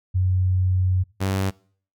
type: tone pair in turn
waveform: sine / sawtooth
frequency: 92.4 / 96.26 Hz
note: F#2 / G2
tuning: -2 / -31 cents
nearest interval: minor second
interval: 71 cents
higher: second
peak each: -17 dBFS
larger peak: neither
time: 0.14-1.04 / 1.2-1.51 s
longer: first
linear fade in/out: 20 ms
effects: noise-tail reverb RT60 0.5 s tail -24 dB re dry